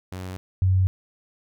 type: tone pair in turn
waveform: sawtooth / sine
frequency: 92.5 / 93.68 Hz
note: F#2 / F#2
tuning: 0 / +22 cents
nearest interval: unison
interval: 22 cents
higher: second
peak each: -28 / -16 dBFS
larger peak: second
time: 0.12-0.37 / 0.62-0.87 s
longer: neither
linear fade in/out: 0 ms
effects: none